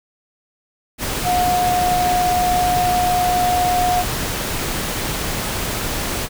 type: tone in noise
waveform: sine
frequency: 720 Hz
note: F#5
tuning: 47 cents flat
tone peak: -15 dBFS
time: 1.23-4.05 s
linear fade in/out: 50 ms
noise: pink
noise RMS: -23 dBFS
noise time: 0.98-6.29 s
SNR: +5 dB
effects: none